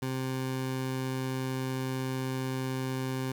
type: tone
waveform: 20% pulse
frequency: 130.81 Hz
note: C3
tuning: in tune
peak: -26 dBFS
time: 0.02-3.32 s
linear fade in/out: 5 ms
effects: 9-bit